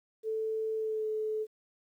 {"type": "tone with pitch glide", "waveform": "sine", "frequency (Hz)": [440, 432.7], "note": ["A4", "A4"], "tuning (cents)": [0, -29], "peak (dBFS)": -30, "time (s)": [0.23, 1.47], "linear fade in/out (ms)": 50, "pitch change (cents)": -29, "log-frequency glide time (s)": [0.76, 1.06], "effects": ["11-bit"]}